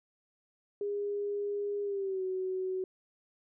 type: tone with pitch glide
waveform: sine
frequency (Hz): 407.8 to 374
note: G#4 to F#4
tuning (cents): -32 to +19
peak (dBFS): -31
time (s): 0.81-2.84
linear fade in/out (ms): 2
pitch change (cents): -149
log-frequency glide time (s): 1.83-2.23
effects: none